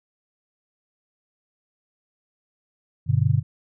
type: chord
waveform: sine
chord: G major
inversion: none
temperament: just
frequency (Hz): 98 / 122.5 / 147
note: G2 / B2 / D3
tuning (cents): 0 / -14 / +2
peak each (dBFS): -22 / -20 / -22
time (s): 3.06-3.43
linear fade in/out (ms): 50
effects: none